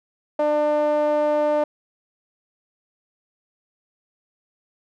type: tone with band-pass filter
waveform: sawtooth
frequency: 298.8 Hz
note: D4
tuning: 30 cents sharp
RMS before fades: -20 dBFS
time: 0.39-1.64 s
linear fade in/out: 5 ms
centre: 680 Hz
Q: 6
effects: none